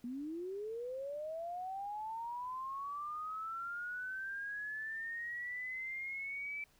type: linear sweep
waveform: sine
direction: up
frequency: 233.6 to 2323 Hz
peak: -39 dBFS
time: 0.04-6.64 s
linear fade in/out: 2 ms
effects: pink hiss -69 dBFS RMS until 6.79 s